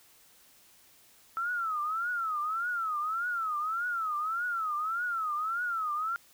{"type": "tone with vibrato", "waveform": "sine", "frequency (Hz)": 1318.5, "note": "E6", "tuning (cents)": 0, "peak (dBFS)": -29, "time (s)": [1.37, 6.16], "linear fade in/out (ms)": 0, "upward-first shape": "triangle", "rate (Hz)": 1.7, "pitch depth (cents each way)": 200, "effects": ["white hiss -60 dBFS RMS until 6.33 s"]}